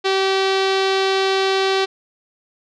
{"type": "tone with low-pass filter", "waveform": "sawtooth", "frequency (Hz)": 385.1, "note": "G4", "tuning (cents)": -31, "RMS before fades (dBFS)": -18, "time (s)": [0.04, 1.86], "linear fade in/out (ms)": 20, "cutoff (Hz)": 4200, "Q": 2.3, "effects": []}